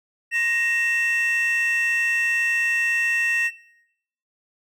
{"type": "tone pair together", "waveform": "triangle", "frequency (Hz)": [1868.6, 2681], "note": ["A#6", "E7"], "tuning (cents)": [4, 29], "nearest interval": "tritone", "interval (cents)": 625, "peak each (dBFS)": [-18, -21], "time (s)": [0.31, 3.51], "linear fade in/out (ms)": 50, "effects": ["noise-tail reverb RT60 0.8 s tail -19 dB re dry", "tanh soft clip ceiling -14 dBFS"]}